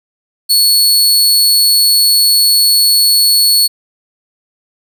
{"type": "tone", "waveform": "sawtooth", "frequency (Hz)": 4400, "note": "C#8", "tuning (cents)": -14, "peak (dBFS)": -4, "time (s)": [0.49, 3.68], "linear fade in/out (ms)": 20, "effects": []}